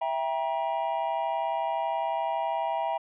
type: chord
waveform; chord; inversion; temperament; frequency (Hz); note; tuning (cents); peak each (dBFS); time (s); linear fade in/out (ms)
triangle; E diminished; none; just; 659.3 / 791.1 / 949.3; E5 / G5 / Bb5; 0 / +16 / +31; -29; 0.01-2.98; 10
effects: resampled to 8000 Hz